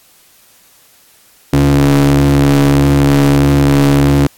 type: ring-modulated tone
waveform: 40% pulse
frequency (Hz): 70.6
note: C#2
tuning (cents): +32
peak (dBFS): -3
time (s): 1.53-4.27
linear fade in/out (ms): 5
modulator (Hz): 211
effects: white hiss -47 dBFS RMS until 4.37 s + AAC 64 kbps